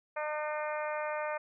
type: harmonic tone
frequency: 302.7 Hz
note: D#4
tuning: 48 cents flat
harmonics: 2 / 3 / 4 / 5 / 6 / 7 / 8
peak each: -35 / -39 / -41 / -43 / -45 / -46 / -47 dBFS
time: 0.16-1.38 s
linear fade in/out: 10 ms
effects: none